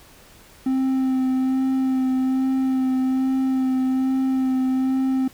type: tone with vibrato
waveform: triangle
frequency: 261.6 Hz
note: C4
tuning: in tune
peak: -16 dBFS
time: 0.66-5.28 s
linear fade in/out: 5 ms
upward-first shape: sine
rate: 1.2 Hz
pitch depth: 15 cents each way
effects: pink hiss -49 dBFS RMS until 5.33 s